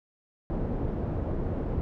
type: low-pass noise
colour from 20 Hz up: pink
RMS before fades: -30 dBFS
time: 0.5-1.81 s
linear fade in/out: 0 ms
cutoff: 490 Hz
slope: 12 dB/octave
effects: none